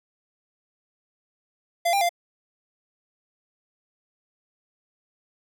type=tone with pitch steps; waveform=square; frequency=687 / 796 / 694 Hz; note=F5 / G5 / F5; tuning=-29 / +26 / -11 cents; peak=-20 dBFS; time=1.85-2.093 s; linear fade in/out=10 ms; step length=81 ms; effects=none